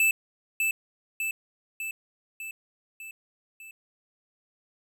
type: tone with echo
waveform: square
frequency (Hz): 2637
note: E7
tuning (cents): 0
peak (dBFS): -20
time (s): 0-0.11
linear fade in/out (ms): 2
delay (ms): 600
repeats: 6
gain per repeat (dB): -4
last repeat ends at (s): 3.71
effects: none